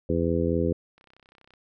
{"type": "harmonic tone", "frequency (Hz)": 84, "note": "E2", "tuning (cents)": 33, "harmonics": [1, 2, 3, 4, 5, 6], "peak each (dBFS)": [-29, -29, -29, -29, -29, -29], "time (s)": [0.09, 0.73], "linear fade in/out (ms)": 5}
{"type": "click train", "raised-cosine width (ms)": 0.3, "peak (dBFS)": -39, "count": 19, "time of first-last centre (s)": [0.98, 1.537], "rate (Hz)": 32.3}
{"effects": []}